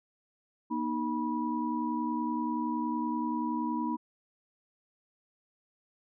sine tone cluster, 239.5 / 310.1 / 974 Hz, A#3 / D#4 / B5, +47 / -6 / -24 cents, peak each -33 / -33 / -34 dBFS, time 0.7-3.97 s, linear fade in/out 20 ms, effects none

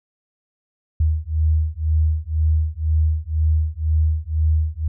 sine beating tone pair, 77.4 / 79.4 Hz, D#2 / D#2, -9 / +36 cents, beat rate 2 Hz, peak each -19 dBFS, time 1-4.88 s, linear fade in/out 5 ms, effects none

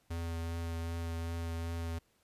square tone with vibrato, 83.5 Hz, E2, 23 cents sharp, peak -36 dBFS, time 0.1-1.99 s, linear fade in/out 10 ms, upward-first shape triangle, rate 2.6 Hz, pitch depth 15 cents each way, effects pink hiss -72 dBFS RMS until 2.23 s + resampled to 32000 Hz

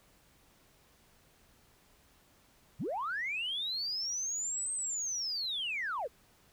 sine linear two-way sweep, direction up then down, 82.41 to 8372 to 404.1 Hz, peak -32 dBFS, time 2.79-6.08 s, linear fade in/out 20 ms, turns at 4.73 s, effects tanh soft clip ceiling -28 dBFS + pink hiss -65 dBFS RMS until 6.52 s

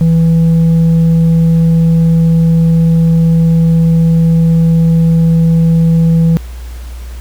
sine tone with tanh clipping, 164.81 Hz, E3, in tune, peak -6 dBFS, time 0.01-6.37 s, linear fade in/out 0 ms, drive 3 dB, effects added 60 Hz sine -22 dBFS peak until 7.2 s + pink hiss -38 dBFS RMS until 7.2 s

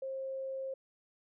sine tone, 533 Hz, C5, 32 cents sharp, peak -36 dBFS, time 0.02-0.74 s, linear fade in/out 5 ms, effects none

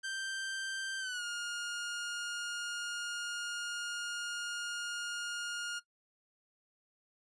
sawtooth tone with pitch glide, 1568 to 1421.3 Hz, G6 to F6, 0 to +30 cents, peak -33 dBFS, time 0.03-5.8 s, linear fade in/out 20 ms, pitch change -170 cents, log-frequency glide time 0.99-1.24 s, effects noise-tail reverb RT60 0.1 s tail -17 dB re dry + resampled to 22050 Hz

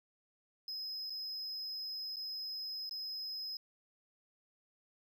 triangle tone with dropouts, 5090 Hz, D#8, 39 cents sharp, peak -38 dBFS, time 0.68-3.57 s, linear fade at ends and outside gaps 2 ms, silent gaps 1.098-1.103 / 2.16-2.167 / 2.894-2.91 s, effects none

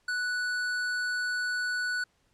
sine tone with tanh clipping, 1480 Hz, F#6, in tune, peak -30 dBFS, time 0.08-2.04 s, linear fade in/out 5 ms, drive 15 dB, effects pink hiss -70 dBFS RMS until 2.33 s + low-pass 9000 Hz 12 dB/octave

